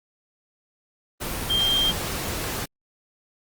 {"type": "tone in noise", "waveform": "sine", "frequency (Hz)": 3183, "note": "G7", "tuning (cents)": 26, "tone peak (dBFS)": -19, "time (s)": [1.49, 1.92], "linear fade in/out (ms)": 20, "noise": "pink", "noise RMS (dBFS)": -29, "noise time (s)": [1.2, 2.66], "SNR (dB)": 7, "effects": ["Opus 24 kbps"]}